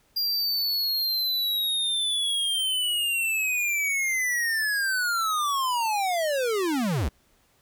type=linear sweep; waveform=square; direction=down; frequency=4805 to 51.91 Hz; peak=-24 dBFS; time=0.16-7.09 s; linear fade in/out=10 ms; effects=pink hiss -64 dBFS RMS until 7.61 s